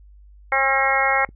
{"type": "harmonic tone", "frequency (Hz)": 269.7, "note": "C#4", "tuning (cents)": -47, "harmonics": [2, 3, 4, 5, 6, 7, 8], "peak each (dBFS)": [-25, -22, -27, -24, -28, -24, -22], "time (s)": [0.52, 1.25], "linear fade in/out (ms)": 2}
{"type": "click", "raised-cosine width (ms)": 3, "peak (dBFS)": -27, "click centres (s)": 1.29}
{"effects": ["noise-tail reverb RT60 0.1 s tail -24 dB re dry", "added 50 Hz sine -44 dBFS peak until 1.35 s"]}